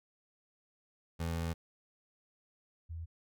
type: tone pair in turn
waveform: 25% pulse / sine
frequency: 83.1 / 82.62 Hz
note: E2 / E2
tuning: +15 / +4 cents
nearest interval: unison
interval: 11 cents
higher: first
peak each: -30 / -39 dBFS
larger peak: first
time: 1.19-1.54 / 2.89-3.06 s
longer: first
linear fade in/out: 20 ms
effects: none